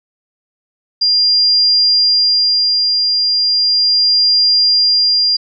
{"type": "tone with tremolo", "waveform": "sine", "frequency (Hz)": 4800, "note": "D8", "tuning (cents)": 37, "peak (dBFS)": -8, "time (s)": [1.01, 5.37], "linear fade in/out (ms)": 10, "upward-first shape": "sine", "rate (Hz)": 0.36, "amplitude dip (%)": 30, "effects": []}